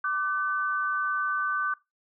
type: tone pair together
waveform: sine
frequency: 1174.7 / 1516.5 Hz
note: D6 / F#6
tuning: 0 / +42 cents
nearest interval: major third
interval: 442 cents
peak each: -28 dBFS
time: 0.04-1.74 s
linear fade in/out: 5 ms
effects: noise-tail reverb RT60 0.2 s tail -19 dB re dry